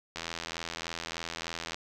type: click train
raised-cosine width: 0.2 ms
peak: -18 dBFS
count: 133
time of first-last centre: 0.16-1.745 s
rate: 83.3 Hz
effects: none